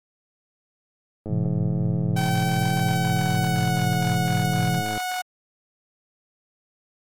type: click train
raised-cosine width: 2 ms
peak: -20 dBFS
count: 395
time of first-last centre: 1.26-4.977 s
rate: 106 Hz
type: chord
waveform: sine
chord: F major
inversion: first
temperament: equal with one note detuned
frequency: 110 / 130.81 / 170.53 Hz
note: A2 / C3 / F3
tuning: 0 / 0 / -41 cents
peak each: -29 / -25 / -24 dBFS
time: 1.28-4.83 s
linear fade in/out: 50 ms
type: tone with pitch glide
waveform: sawtooth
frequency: 768 to 733.3 Hz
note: G5 to F#5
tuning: -36 to -16 cents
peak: -22 dBFS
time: 2.16-5.22 s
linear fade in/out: 10 ms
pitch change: -80 cents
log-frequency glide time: 2.78-3.85 s
effects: AAC 64 kbps